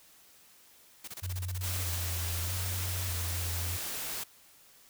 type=noise bursts; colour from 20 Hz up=white; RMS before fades=-42 dBFS; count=15; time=1.04-1.959 s; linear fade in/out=5 ms; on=37 ms; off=26 ms
type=tone with vibrato; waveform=sine; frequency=88.6 Hz; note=F2; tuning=25 cents sharp; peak=-33 dBFS; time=1.22-3.78 s; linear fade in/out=20 ms; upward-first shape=square; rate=0.8 Hz; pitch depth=45 cents each way
type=noise; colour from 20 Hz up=white; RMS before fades=-37 dBFS; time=1.63-4.24 s; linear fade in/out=10 ms
effects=white hiss -59 dBFS RMS until 4.89 s